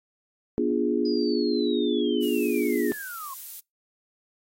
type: chord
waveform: sine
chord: B diminished seventh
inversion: none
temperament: equal with one note detuned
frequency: 243.3 / 293.7 / 349.2 / 415.3 Hz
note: B3 / D4 / F4 / Ab4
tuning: -26 / 0 / 0 / 0 cents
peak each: -27 dBFS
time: 0.58-2.92 s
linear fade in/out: 0 ms
type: linear sweep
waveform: sine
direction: down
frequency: 4978 to 1046.5 Hz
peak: -35 dBFS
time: 1.05-3.34 s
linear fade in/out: 5 ms
type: noise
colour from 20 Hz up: violet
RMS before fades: -38 dBFS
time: 2.22-3.6 s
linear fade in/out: 5 ms
effects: noise-tail reverb RT60 0.2 s tail -26 dB re dry + AAC 48 kbps